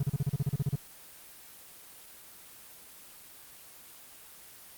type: tone bursts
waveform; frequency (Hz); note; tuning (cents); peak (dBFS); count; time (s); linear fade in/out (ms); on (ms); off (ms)
triangle; 138.59; C#3; 0; -23; 12; 0-0.757; 5; 31; 35
effects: white hiss -51 dBFS RMS until 4.77 s + Opus 24 kbps